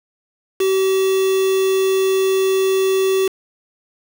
triangle tone with quantisation, 382.5 Hz, G4, 42 cents flat, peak -12 dBFS, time 0.6-3.28 s, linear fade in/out 5 ms, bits 4, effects none

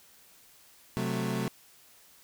30% pulse chord, F# diminished, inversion second, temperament equal, 130.81 / 185 / 220 Hz, C3 / F#3 / A3, 0 / 0 / 0 cents, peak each -31 dBFS, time 0.97-1.48 s, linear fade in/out 0 ms, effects white hiss -58 dBFS RMS until 2.23 s

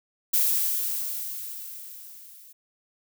violet noise with level ramp, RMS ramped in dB -21 to -50 dBFS, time 0.33-2.53 s, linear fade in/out 10 ms, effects none

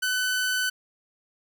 sawtooth tone, 1505 Hz, F#6, 29 cents sharp, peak -20 dBFS, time 0.02-0.7 s, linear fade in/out 10 ms, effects none

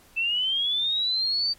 sine linear sweep, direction up, 2637 to 4635 Hz, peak -22 dBFS, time 0.16-1.54 s, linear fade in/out 20 ms, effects pink hiss -55 dBFS RMS until 1.58 s + MP3 64 kbps

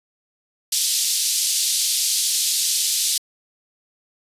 pink band-pass noise, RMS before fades -21 dBFS, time 0.72-3.18 s, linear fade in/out 5 ms, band 3800 to 12000 Hz, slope 24 dB/octave, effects resampled to 32000 Hz

